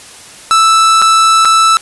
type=tone with dropouts; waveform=45% pulse; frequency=1318.5 Hz; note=E6; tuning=in tune; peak=-5 dBFS; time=0.51-1.77 s; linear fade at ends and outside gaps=0 ms; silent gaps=1.017-1.022 / 1.449-1.454 s; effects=white hiss -34 dBFS RMS until 1.81 s + resampled to 24000 Hz